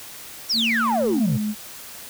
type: exponential sweep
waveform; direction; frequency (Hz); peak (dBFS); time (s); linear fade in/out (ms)
sine; down; 5880 to 112.5; -17; 0.49-1.38; 20
type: tone with pitch glide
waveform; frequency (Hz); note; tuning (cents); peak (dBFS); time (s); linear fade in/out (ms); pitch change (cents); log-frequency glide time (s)
sine; 228.6 to 212.1; A#3 to G#3; -34 to +37; -21; 0.53-1.55; 50; -129; 0.94-1.36
effects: tanh soft clip ceiling -15 dBFS + white hiss -39 dBFS RMS until 2.09 s